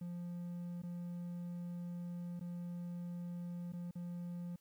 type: tone with dropouts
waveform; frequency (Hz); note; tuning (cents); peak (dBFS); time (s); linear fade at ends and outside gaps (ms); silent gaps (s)
triangle; 174.61; F3; 0; -39; 0.01-4.56; 5; 0.82-0.833 / 2.396-2.409 / 3.723-3.733 / 3.911-3.954
effects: white hiss -75 dBFS RMS until 4.6 s